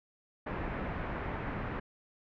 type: low-pass noise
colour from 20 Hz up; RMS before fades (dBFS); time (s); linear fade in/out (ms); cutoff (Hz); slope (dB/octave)
pink; -37; 0.46-1.8; 10; 2100; 24
effects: none